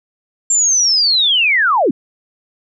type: linear sweep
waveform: sine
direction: down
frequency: 7420 to 209.3 Hz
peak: -10 dBFS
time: 0.5-1.91 s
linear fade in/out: 5 ms
effects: none